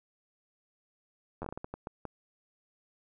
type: slowing click train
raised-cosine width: 1 ms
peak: -24 dBFS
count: 11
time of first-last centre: 1.42-2.053 s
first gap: 10 ms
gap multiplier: 1.38
effects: none